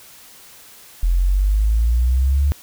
sine exponential sweep, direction up, 42.19 to 73 Hz, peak -13 dBFS, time 1.03-2.52 s, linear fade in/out 0 ms, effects white hiss -44 dBFS RMS until 2.62 s

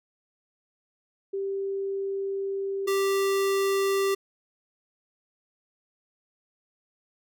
sine / square tone pair in turn, 392 / 392 Hz, G4 / G4, 0 / 0 cents, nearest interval unison, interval 0 cents, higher neither, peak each -27 / -23 dBFS, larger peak second, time 1.33-2.87 / 2.87-4.15 s, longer first, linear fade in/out 10 ms, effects none

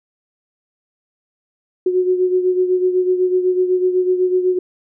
sine beating tone pair, 365.3 / 373.3 Hz, F#4 / F#4, -22 / +15 cents, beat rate 8 Hz, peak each -14 / -21 dBFS, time 1.86-4.59 s, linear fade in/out 5 ms, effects none

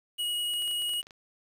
square tone with vibrato, 2900 Hz, F#7, 35 cents flat, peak -29 dBFS, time 0.18-1.02 s, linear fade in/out 20 ms, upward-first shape triangle, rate 10 Hz, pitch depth 10 cents each way
clicks, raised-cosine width 0.2 ms, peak -31 dBFS, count 10, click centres 0.537 / 0.622 / 0.678 / 0.712 / 0.821 / 0.893 / 0.936 / 1.029 / 1.069 / 1.108 s
effects 9-bit

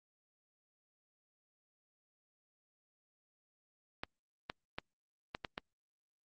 clicks, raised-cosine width 0.3 ms, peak -22 dBFS, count 6, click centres 4.035 / 4.499 / 4.785 / 5.349 / 5.448 / 5.579 s, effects Opus 48 kbps

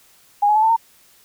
sine tone with pitch steps, 820 / 842.6 / 865.8 / 889.6 / 914.1 Hz, G#5 / G#5 / A5 / A5 / A#5, -22 / +25 / -28 / +19 / -34 cents, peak -12 dBFS, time 0.42-0.765 s, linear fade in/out 10 ms, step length 69 ms, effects white hiss -53 dBFS RMS until 1.24 s

